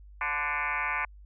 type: tone with frequency modulation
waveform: sine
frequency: 1629 Hz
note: G#6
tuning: 34 cents flat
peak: -27 dBFS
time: 0.21-1.05 s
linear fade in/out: 2 ms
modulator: 151 Hz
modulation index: 5.1
effects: added 50 Hz sine -47 dBFS peak until 1.25 s